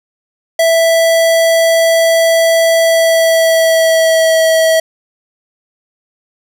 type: tone with pitch glide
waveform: square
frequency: 659.3 to 646.5 Hz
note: E5 to E5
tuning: 0 to -34 cents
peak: -8 dBFS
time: 0.59-4.8 s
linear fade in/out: 5 ms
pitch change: -34 cents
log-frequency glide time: 2.79-4.44 s
effects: none